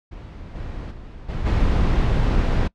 brown noise with level steps, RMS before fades -36 / -31 / -38 / -26 / -18 dBFS, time 0.11-2.68 s, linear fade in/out 10 ms, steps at 0.54 / 0.9 / 1.28 / 1.45 s, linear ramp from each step 20 ms, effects noise-tail reverb RT60 0.1 s tail -23 dB re dry + low-pass 4000 Hz 12 dB/octave

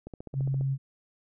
click train, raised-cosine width 2 ms, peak -27 dBFS, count 9, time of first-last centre 0.07-0.611 s, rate 14.8 Hz
sine tone, 135.5 Hz, C#3, 39 cents flat, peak -25 dBFS, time 0.33-0.78 s, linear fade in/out 50 ms
effects none

